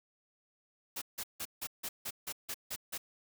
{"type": "noise bursts", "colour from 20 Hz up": "white", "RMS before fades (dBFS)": -39, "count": 10, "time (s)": [0.96, 2.98], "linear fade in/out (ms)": 10, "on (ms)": 58, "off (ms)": 160, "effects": []}